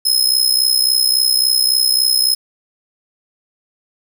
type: tone with amplitude modulation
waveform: sawtooth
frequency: 5140 Hz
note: E8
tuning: 45 cents flat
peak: -6 dBFS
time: 0.05-2.35 s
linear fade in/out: 10 ms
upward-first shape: sine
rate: 63.6 Hz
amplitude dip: 75%
effects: 7-bit